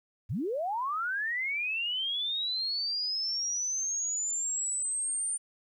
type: linear sweep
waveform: sine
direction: up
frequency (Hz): 74 to 9060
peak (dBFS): -29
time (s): 0.29-5.38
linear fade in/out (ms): 20
effects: 11-bit